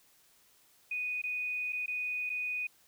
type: tone with dropouts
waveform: sine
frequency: 2482 Hz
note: D#7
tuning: 5 cents flat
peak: -32 dBFS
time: 0.91-2.67 s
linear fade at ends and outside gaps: 5 ms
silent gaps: 1.218-1.237 / 1.724-1.729 / 1.861-1.879 / 2.295-2.299 s
effects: white hiss -65 dBFS RMS until 2.87 s